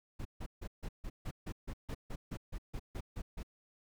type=noise bursts; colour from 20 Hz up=brown; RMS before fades=-40 dBFS; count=16; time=0.19-3.432 s; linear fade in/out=10 ms; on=62 ms; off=150 ms; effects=none